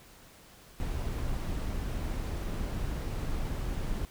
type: noise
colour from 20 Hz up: brown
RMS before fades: -33 dBFS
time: 0.8-4.05 s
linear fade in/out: 0 ms
effects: pink hiss -55 dBFS RMS until 4.1 s